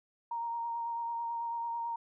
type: tone with vibrato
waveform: sine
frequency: 932.3 Hz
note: A#5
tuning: in tune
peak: -33 dBFS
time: 0.31-1.96 s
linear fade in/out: 5 ms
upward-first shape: sine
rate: 9.1 Hz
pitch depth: 16 cents each way
effects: none